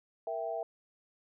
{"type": "chord", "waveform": "sine", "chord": "E diminished", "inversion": "second", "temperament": "equal", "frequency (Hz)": [466.2, 659.3, 784], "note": ["Bb4", "E5", "G5"], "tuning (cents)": [0, 0, 0], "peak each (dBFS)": [-40, -35, -40], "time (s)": [0.27, 0.63], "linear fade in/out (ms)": 2, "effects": []}